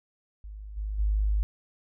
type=tone with level steps; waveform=sine; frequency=51.7 Hz; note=G#1; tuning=7 cents flat; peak=-38 / -29 / -22 dBFS; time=0.44-1.43 s; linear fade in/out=0 ms; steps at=0.76 / 0.98 s; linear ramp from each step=20 ms; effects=none